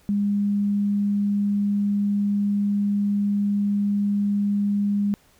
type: tone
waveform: sine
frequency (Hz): 203.2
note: G#3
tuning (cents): -38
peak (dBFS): -19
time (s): 0.09-5.14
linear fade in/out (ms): 0
effects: pink hiss -58 dBFS RMS until 5.39 s